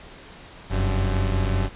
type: tone pair together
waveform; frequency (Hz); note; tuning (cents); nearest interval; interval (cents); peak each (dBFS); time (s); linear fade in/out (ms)
40% pulse; 44.87 / 95.2; F1 / F#2; +48 / +50; octave + minor second; 1302; -22; 0.69-1.7; 50
effects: pink hiss -44 dBFS RMS until 1.75 s + resampled to 8000 Hz